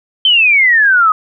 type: exponential sweep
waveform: sine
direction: down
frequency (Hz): 3136 to 1241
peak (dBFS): -6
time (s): 0.25-1.12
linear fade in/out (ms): 2
effects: none